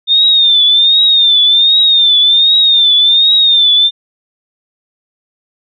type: tone with vibrato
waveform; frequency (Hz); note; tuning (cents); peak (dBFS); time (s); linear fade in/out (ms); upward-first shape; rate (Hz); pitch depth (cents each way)
sine; 3627; A#7; -48; -5; 0.07-3.91; 50; triangle; 1.3; 98
effects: none